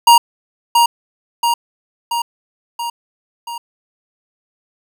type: tone with echo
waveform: square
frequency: 942 Hz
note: A#5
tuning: 18 cents sharp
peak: -5 dBFS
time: 0.07-0.18 s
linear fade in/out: 5 ms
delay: 680 ms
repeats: 5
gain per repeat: -4 dB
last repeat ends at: 3.58 s
effects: none